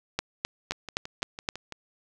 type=two click trains; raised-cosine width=0.2 ms; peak=-9 / -20 dBFS; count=6 / 7; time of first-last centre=0.19-1.489 / 0.72-1.723 s; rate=3.85 / 5.98 Hz; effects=none